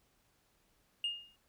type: tone with exponential decay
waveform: sine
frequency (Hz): 2836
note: F7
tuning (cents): +26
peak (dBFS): -28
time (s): 1.04-1.36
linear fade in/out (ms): 2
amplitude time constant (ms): 68
effects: tanh soft clip ceiling -29 dBFS + pink hiss -73 dBFS RMS until 1.48 s